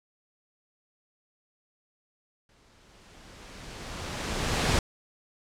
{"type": "noise with exponential growth", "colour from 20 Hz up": "pink", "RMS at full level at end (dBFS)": -23, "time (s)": [2.49, 4.79], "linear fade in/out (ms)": 2, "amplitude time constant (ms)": 500, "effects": ["low-pass 7000 Hz 12 dB/octave"]}